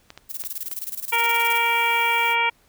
clicks, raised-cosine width 0.2 ms, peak -21 dBFS, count 4, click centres 0.104 / 0.176 / 0.438 / 0.715 s
violet noise with tremolo, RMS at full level -29 dBFS, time 0.29-1.59 s, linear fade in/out 20 ms, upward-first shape square, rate 19 Hz, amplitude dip 80%
violet noise, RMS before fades -36 dBFS, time 1.08-2.36 s, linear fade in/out 50 ms
harmonic tone, 466.2 Hz, A#4, in tune, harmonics 1 / 2 / 3 / 4 / 5 / 6 / 7, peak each -33 / -22 / -29 / -31 / -21 / -31 / -32 dBFS, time 1.12-2.5 s, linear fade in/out 10 ms
effects pink hiss -60 dBFS RMS until 2.68 s

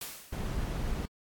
white noise with exponential decay, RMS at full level -37 dBFS, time 0.01-0.66 s, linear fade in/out 5 ms, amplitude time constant 140 ms
brown noise, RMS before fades -33 dBFS, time 0.32-1.06 s, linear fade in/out 10 ms
effects AAC 64 kbps

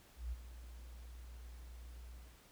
sine tone with ADSR envelope, 59.8 Hz, A#1, 45 cents sharp, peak -36 dBFS, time 0.16-2.4 s, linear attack 160 ms, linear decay 31 ms, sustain -13 dB, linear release 240 ms, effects tanh soft clip ceiling -32 dBFS + pink hiss -64 dBFS RMS until 2.51 s

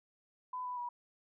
sine tone with pitch steps, 1004 / 993 / 969 Hz, B5 / B5 / B5, +28 / +9 / -33 cents, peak -37 dBFS, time 0.53-0.89 s, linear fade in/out 5 ms, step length 120 ms, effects none

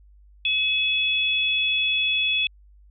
sine tone pair together, 2565 / 3414 Hz, E7 / G#7, -48 / +47 cents, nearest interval perfect fourth, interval 495 cents, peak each -22 / -23 dBFS, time 0.45-2.47 s, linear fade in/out 2 ms, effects added 50 Hz sine -49 dBFS peak until 2.9 s

